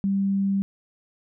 sine tone, 196.4 Hz, G3, 4 cents sharp, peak -20 dBFS, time 0.04-0.62 s, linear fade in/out 0 ms, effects none

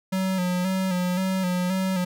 square tone with vibrato, 184.4 Hz, F#3, 6 cents flat, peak -23 dBFS, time 0.12-2.05 s, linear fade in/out 10 ms, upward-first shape square, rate 1.9 Hz, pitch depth 42 cents each way, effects none

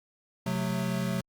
square chord, F# diminished, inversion second, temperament equal with one note detuned, 130.81 / 182.98 / 220 Hz, C3 / F#3 / A3, 0 / -19 / 0 cents, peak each -34 / -31 / -35 dBFS, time 0.46-1.21 s, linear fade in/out 5 ms, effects Opus 48 kbps

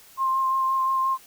sine tone with vibrato, 1058 Hz, C6, 19 cents sharp, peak -20 dBFS, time 0.17-1.18 s, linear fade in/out 50 ms, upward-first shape sine, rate 5.7 Hz, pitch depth 15 cents each way, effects white hiss -51 dBFS RMS until 1.26 s

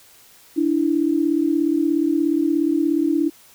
sine tone pair together, 292.8 / 329.7 Hz, D4 / E4, -5 / 0 cents, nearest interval major second, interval 205 cents, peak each -19 dBFS, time 0.56-3.3 s, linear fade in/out 20 ms, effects white hiss -50 dBFS RMS until 3.54 s

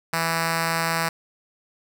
5% pulse tone with notch filter, 164.81 Hz, E3, in tune, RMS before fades -24 dBFS, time 0.13-1.09 s, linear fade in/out 5 ms, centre 380 Hz, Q 1, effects none

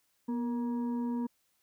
sine tone with frequency modulation, 241.7 Hz, B3, 37 cents flat, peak -30 dBFS, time 0.28-1.27 s, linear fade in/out 10 ms, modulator 708 Hz, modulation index 0.41, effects white hiss -74 dBFS RMS until 1.62 s

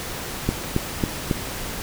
click train, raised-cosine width 3 ms, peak -6 dBFS, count 4, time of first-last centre 0.49-1.312 s, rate 3.65 Hz, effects pink hiss -31 dBFS RMS until 1.82 s

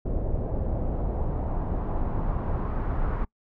brown noise with low-pass filter sweep, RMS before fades -27 dBFS, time 0.05-3.25 s, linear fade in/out 10 ms, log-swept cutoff 560 to 1300 Hz, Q 1.8, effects noise-tail reverb RT60 0.1 s tail -24 dB re dry

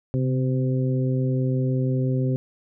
harmonic tone with a mistuned harmonic, 128.9 Hz, C3, 26 cents flat, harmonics 1 / 2 / 3 / 4, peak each -21 / -27 / -31 / -33 dBFS, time 0.14-2.36 s, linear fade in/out 0 ms, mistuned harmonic 1, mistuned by +40 cents, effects none

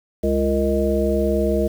harmonic tone with a mistuned harmonic, 68.9 Hz, C#2, 10 cents flat, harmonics 1 / 3 / 5 / 7 / 9, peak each -23 / -23 / -23 / -23 / -23 dBFS, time 0.23-1.68 s, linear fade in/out 10 ms, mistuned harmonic 7, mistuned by -74 cents, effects 7-bit

